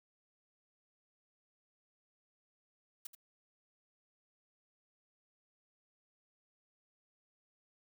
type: noise with echo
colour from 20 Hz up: blue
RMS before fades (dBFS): -44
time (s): 3.05-3.07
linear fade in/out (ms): 5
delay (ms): 81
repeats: 1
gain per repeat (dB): -11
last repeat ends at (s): 3.151
effects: none